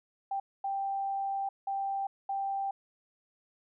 sine tone bursts at uneven times, 786 Hz, G5, 4 cents sharp, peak -30 dBFS, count 4, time 0.31-0.4 / 0.64-1.49 / 1.67-2.07 / 2.29-2.71 s, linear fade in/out 5 ms, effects none

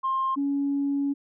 sine tone pair in turn, 1060 / 280.8 Hz, C6 / C#4, +22 / +22 cents, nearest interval octave + major seventh, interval 2300 cents, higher first, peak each -22 dBFS, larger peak neither, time 0.03-0.36 / 0.36-1.14 s, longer second, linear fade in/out 20 ms, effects tanh soft clip ceiling -18 dBFS

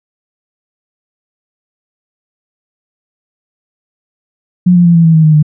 sine tone with pitch steps, 179.4 / 175.1 / 170.9 / 166.81 / 162.81 / 158.91 / 155.1 / 151.38 Hz, F3 / F3 / F3 / E3 / E3 / D#3 / D#3 / D#3, +47 / +5 / -37 / +21 / -21 / +37 / -5 / -47 cents, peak -3 dBFS, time 4.66-5.428 s, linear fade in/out 10 ms, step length 96 ms, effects none

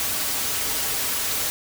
white noise with comb filter, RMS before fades -25 dBFS, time 0-1.5 s, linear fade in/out 0 ms, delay 5.7 ms, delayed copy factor -0.6, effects none

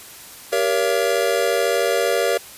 square chord, G diminished seventh, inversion none, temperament just, 392 / 470.4 / 564.5 / 677.4 Hz, G4 / Bb4 / Db5 / Fb5, 0 / +16 / +31 / +47 cents, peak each -25 / -22 / -23 / -25 dBFS, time 0.52-2.38 s, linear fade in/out 10 ms, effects white hiss -40 dBFS RMS until 2.57 s + resampled to 32000 Hz

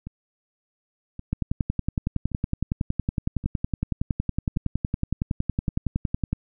two click trains, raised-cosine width 5 ms, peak -11 / -22 dBFS, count 55 / 6, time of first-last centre 1.33-6.33 / 0.07-5.688 s, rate 10.8 / 0.89 Hz, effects none

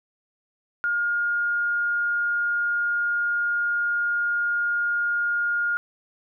sine tone, 1420 Hz, F6, 28 cents sharp, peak -21 dBFS, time 0.84-5.77 s, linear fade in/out 0 ms, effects none

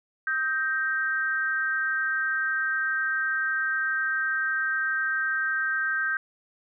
sine tone with amplitude modulation, 1568 Hz, G6, in tune, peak -20 dBFS, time 0.27-6.17 s, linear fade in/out 2 ms, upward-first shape sine, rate 293 Hz, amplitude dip 80%, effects none

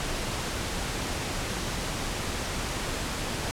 pink noise, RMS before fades -31 dBFS, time 0-3.51 s, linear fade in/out 0 ms, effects low-pass 9000 Hz 12 dB/octave

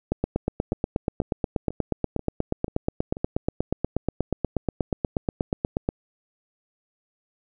two click trains, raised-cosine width 2 ms, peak -9 / -21 dBFS, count 49 / 6, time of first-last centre 0.12-5.889 / 0.73-3.169 s, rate 8.32 / 2.05 Hz, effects none

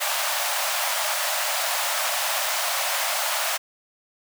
pink high-pass noise, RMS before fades -25 dBFS, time 0-3.58 s, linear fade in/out 20 ms, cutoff 570 Hz, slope 96 dB/octave, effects none

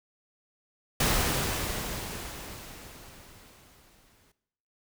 pink noise with exponential decay, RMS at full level -24 dBFS, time 1-4.32 s, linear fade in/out 5 ms, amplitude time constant 720 ms, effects noise-tail reverb RT60 0.8 s tail -17 dB re dry

